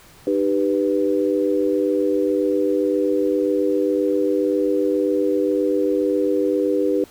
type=chord; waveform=sine; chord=Eb augmented; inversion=none; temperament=equal with one note detuned; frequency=304.5 / 392 / 493.9 Hz; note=Eb4 / G4 / B4; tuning=-37 / 0 / 0 cents; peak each=-21 dBFS; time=0.27-7.04 s; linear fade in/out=2 ms; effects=pink hiss -48 dBFS RMS until 7.1 s